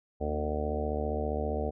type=harmonic tone with a mistuned harmonic; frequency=75.1 Hz; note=D2; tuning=39 cents sharp; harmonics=1 / 2 / 3 / 4 / 5 / 6 / 7 / 8 / 9 / 10; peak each=-33 / -45 / -38 / -42 / -42 / -35 / -41 / -37 / -44 / -39 dBFS; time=0.2-1.71 s; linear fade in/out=20 ms; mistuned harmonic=3; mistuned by=+20 cents; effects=none